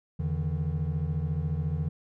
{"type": "tone cluster", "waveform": "triangle", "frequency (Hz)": [82.9, 145.7, 159.9], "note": ["E2", "D3", "D#3"], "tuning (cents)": [10, -13, 48], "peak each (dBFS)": -29, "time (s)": [0.19, 1.89], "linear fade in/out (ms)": 10, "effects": ["tanh soft clip ceiling -16 dBFS"]}